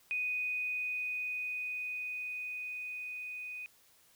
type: tone with level ramp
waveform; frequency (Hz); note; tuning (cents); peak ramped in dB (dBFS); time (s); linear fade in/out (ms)
sine; 2489; D#7; 0; -31 to -40; 0.11-3.66; 0
effects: white hiss -65 dBFS RMS until 4.15 s